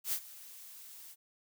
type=noise with ADSR envelope; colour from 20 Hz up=blue; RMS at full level=-32 dBFS; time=0.04-1.16 s; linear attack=82 ms; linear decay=75 ms; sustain=-19 dB; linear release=45 ms; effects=none